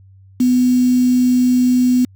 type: tone with quantisation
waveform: sine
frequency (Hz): 249.8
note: B3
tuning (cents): +20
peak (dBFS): -10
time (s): 0.4-2.05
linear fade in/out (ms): 5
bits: 5
effects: added 96 Hz sine -42 dBFS peak until 2.15 s

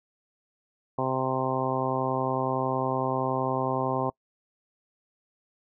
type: harmonic tone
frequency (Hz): 130.81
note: C3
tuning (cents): 0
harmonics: 1 / 2 / 3 / 4 / 5 / 6 / 7 / 8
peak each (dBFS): -33 / -33 / -33 / -33 / -33 / -33 / -33 / -33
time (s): 0.98-4.1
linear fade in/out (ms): 5
effects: noise-tail reverb RT60 0.1 s tail -25 dB re dry

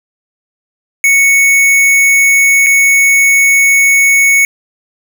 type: tone with dropouts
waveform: square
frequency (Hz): 2217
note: C#7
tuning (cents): 0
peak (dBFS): -6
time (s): 1.04-4.45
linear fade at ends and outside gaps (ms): 1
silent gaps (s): 2.663-2.667
effects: none

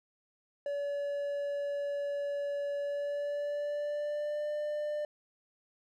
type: tone with pitch glide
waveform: triangle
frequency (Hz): 571 to 596.6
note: D5 to D5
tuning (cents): -49 to +27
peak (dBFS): -30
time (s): 0.66-5.05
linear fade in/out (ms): 2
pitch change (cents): +76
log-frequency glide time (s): 2.8-4.49
effects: none

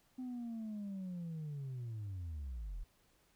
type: linear sweep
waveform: sine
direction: down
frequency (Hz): 257.9 to 36.63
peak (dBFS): -38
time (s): 0.18-2.84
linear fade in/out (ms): 10
effects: tanh soft clip ceiling -39 dBFS + pink hiss -72 dBFS RMS until 3.35 s

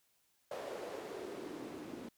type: noise with band-pass filter sweep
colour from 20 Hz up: white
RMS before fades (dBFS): -45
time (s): 0.51-2.09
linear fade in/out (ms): 5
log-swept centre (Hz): 540 to 260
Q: 2.9
effects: white hiss -75 dBFS RMS until 2.17 s

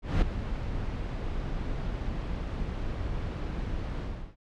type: noise with ADSR envelope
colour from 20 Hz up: brown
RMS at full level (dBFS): -21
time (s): 0.02-4.36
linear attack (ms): 200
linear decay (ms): 4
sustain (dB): -11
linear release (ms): 340
effects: low-pass 4000 Hz 12 dB/octave + MP3 96 kbps

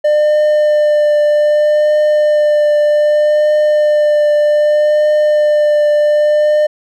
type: tone with vibrato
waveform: triangle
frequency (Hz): 599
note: D5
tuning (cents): +34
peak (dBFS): -6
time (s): 0.04-6.67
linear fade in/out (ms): 10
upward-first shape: triangle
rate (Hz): 0.64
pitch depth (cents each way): 15
effects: none

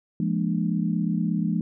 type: tone cluster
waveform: sine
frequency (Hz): 170.3 / 207 / 235.6 / 295.8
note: F3 / G#3 / A#3 / D4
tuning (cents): -43 / -5 / +19 / +13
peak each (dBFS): -25 / -26 / -30 / -32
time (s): 0.2-1.61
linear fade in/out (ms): 2
effects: none

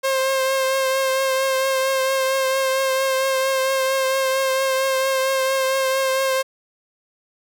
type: tone with vibrato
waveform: sawtooth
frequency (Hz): 531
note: C5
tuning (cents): +25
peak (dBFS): -14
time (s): 0.03-6.43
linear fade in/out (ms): 20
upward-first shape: triangle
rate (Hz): 4.4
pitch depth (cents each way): 26
effects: none

